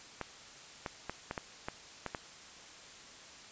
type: clicks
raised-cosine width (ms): 0.5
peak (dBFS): -21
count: 8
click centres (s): 0.213 / 0.862 / 1.096 / 1.311 / 1.378 / 1.685 / 2.063 / 2.148
effects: white hiss -52 dBFS RMS until 3.51 s + resampled to 16000 Hz